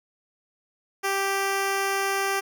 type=tone; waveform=10% pulse; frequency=392 Hz; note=G4; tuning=in tune; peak=-15 dBFS; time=1.03-2.41 s; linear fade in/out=20 ms; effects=none